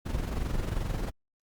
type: noise with amplitude modulation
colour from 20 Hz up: brown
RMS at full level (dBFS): -28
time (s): 0.05-1.11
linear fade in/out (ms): 20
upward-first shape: sine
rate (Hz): 22.5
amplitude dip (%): 60
effects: Opus 48 kbps